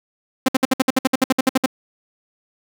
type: tone bursts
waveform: sawtooth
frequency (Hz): 261.6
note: C4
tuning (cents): 0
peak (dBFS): -8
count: 15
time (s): 0.46-1.661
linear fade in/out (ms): 5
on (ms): 25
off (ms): 59
effects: none